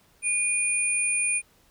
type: tone pair together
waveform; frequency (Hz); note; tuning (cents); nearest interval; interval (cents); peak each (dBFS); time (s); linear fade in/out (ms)
sine; 2447 / 9209; D#7 / D9; -29 / -35; octave + major seventh; 2294; -25; 0.22-1.42; 50
effects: pink hiss -61 dBFS RMS until 1.7 s